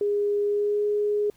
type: tone with pitch glide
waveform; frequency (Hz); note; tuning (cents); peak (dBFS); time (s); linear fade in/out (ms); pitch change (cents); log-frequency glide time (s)
sine; 410.1 to 415.6; G#4 to G#4; -22 to +1; -21; 0.01-1.3; 2; +23; 0.44-0.84
effects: pink hiss -61 dBFS RMS until 1.36 s